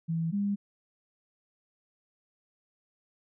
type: tone pair in turn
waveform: sine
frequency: 164.3 / 201.8 Hz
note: E3 / G#3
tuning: -5 / -49 cents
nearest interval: major third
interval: 356 cents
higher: second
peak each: -27 / -26 dBFS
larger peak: second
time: 0.08-0.32 / 0.32-0.56 s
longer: neither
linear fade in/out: 20 ms
effects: none